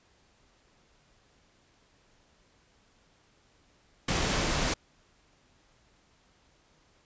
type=noise; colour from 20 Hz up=pink; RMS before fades=-28 dBFS; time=4.08-4.74 s; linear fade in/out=5 ms; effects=pink hiss -65 dBFS RMS until 7.05 s + resampled to 16000 Hz